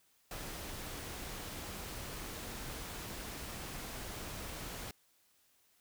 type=noise; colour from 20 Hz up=pink; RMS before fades=-44 dBFS; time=0.31-4.91 s; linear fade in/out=2 ms; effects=white hiss -71 dBFS RMS until 5.8 s